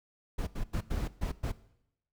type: noise bursts at uneven times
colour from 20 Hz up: brown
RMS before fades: -32 dBFS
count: 6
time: 0.38-0.47 / 0.55-0.64 / 0.73-0.81 / 0.9-1.08 / 1.21-1.32 / 1.43-1.52 s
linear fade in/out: 10 ms
effects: noise-tail reverb RT60 0.8 s tail -18 dB re dry